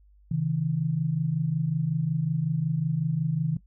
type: tone pair together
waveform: sine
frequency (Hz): 135 / 160.44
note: C#3 / E3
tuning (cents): -45 / -47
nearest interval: minor third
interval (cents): 298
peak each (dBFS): -28 / -25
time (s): 0.31-3.57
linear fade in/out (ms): 5
effects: noise-tail reverb RT60 0.1 s tail -17 dB re dry + added 50 Hz sine -54 dBFS peak until 3.66 s